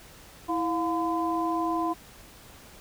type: tone cluster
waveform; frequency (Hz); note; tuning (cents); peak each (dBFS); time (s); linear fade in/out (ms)
sine; 328.4 / 707 / 1017; E4 / F5 / C6; -6 / +21 / -50; -28 / -31 / -29; 0.48-1.94; 20
effects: pink hiss -50 dBFS RMS until 2.8 s